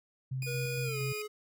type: tone with tremolo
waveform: sine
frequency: 130.81 Hz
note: C3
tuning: in tune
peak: -32 dBFS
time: 0.31-1.13 s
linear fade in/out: 10 ms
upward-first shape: square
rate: 4.3 Hz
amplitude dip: 30%
type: tone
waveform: sawtooth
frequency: 2457 Hz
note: D#7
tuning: 22 cents flat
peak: -35 dBFS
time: 0.42-1.22 s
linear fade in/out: 2 ms
type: tone with pitch glide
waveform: square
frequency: 480.2 to 422.9 Hz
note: B4 to G#4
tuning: -49 to +31 cents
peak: -38 dBFS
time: 0.46-1.28 s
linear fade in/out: 20 ms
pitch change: -220 cents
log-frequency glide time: 0.83-0.98 s
effects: none